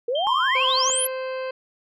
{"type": "exponential sweep", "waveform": "sine", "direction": "up", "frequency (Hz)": [455.1, 11840], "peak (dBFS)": -21, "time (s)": [0.08, 1.07], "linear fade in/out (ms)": 5}
{"type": "tone", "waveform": "sine", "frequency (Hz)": 3158, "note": "G7", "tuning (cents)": 12, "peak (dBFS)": -27, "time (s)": [0.15, 1.05], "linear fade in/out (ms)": 5}
{"type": "tone with vibrato", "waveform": "triangle", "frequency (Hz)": 1046.5, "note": "C6", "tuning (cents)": 0, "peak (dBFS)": -20, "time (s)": [0.27, 0.9], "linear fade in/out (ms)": 0, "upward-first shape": "sine", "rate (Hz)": 12, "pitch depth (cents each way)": 65}
{"type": "harmonic tone", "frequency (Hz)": 520, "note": "C5", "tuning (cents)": -11, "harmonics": [1, 2, 3, 4, 5, 6, 8, 9], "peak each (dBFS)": [-27, -36, -39, -45, -41, -48, -51, -50], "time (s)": [0.55, 1.51], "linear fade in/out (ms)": 5}
{"effects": []}